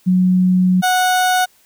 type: tone pair in turn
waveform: sine / 30% pulse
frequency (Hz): 183.4 / 735.9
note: F#3 / F#5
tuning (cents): -15 / -10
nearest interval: 2 octaves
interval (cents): 2405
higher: second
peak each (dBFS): -10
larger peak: neither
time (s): 0.06-0.82 / 0.82-1.46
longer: first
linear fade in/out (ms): 20
effects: white hiss -54 dBFS RMS until 1.65 s